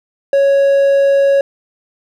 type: tone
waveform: triangle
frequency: 554.4 Hz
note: C#5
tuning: in tune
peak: -6 dBFS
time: 0.33-1.41 s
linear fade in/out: 2 ms
effects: none